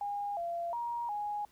sine tone with pitch steps, 814 / 685 / 946 / 829 Hz, G#5 / F5 / A#5 / G#5, -35 / -34 / +25 / -3 cents, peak -33 dBFS, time 0.01-1.45 s, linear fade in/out 2 ms, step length 360 ms, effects pink hiss -66 dBFS RMS until 1.51 s

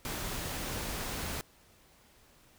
pink noise, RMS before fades -37 dBFS, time 0.05-1.41 s, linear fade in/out 0 ms, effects pink hiss -62 dBFS RMS until 2.58 s

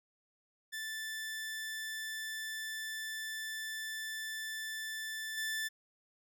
sawtooth tone with level steps, 1760 Hz, A6, in tune, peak -35 / -31 dBFS, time 0.72-5.69 s, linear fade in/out 20 ms, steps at 5.37 s, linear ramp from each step 10 ms, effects none

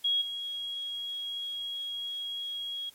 sine tone with level steps, 3301 Hz, G#7, 11 cents flat, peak -24 / -33 dBFS, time 0.04-2.9 s, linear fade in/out 10 ms, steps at 0.21 s, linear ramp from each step 10 ms, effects white hiss -58 dBFS RMS until 2.94 s + MP3 64 kbps

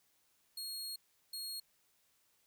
sawtooth tone bursts at uneven times, 4292 Hz, C8, 43 cents sharp, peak -38 dBFS, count 2, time 0.57-0.96 / 1.33-1.6 s, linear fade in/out 5 ms, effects white hiss -74 dBFS RMS until 2.46 s

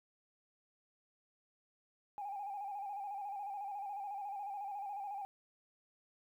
sine tone with vibrato, 805 Hz, G5, 46 cents sharp, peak -39 dBFS, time 2.18-5.25 s, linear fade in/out 0 ms, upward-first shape square, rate 14 Hz, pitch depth 50 cents each way, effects tanh soft clip ceiling -35 dBFS + 12-bit

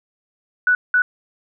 sine tone bursts at uneven times, 1480 Hz, F#6, in tune, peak -12 dBFS, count 2, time 0.67-0.75 / 0.94-1.02 s, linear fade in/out 2 ms, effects none

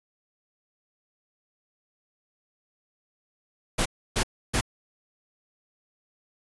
pink noise bursts, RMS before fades -24 dBFS, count 3, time 3.78-4.611 s, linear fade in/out 10 ms, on 77 ms, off 300 ms, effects resampled to 24000 Hz

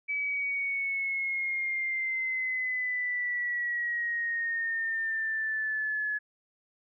sine exponential sweep, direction down, 2295 to 1700 Hz, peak -28 dBFS, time 0.08-6.19 s, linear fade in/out 20 ms, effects none

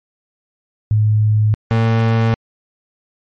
sine / 35% pulse tone pair in turn, 107 / 113.36 Hz, A2 / A#2, -48 / -48 cents, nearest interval minor second, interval 100 cents, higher second, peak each -10 dBFS, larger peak neither, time 0.91-1.54 / 1.71-2.34 s, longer neither, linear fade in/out 0 ms, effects low-pass 3000 Hz 12 dB/octave + MP3 48 kbps

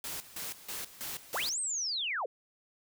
white noise with tremolo, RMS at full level -39 dBFS, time 0.04-1.54 s, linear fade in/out 2 ms, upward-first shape square, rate 3.1 Hz, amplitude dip 80%
sine linear two-way sweep, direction up then down, 314.4 to 8530 to 412 Hz, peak -31 dBFS, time 1.34-2.26 s, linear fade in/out 5 ms, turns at 1.6 s
effects none

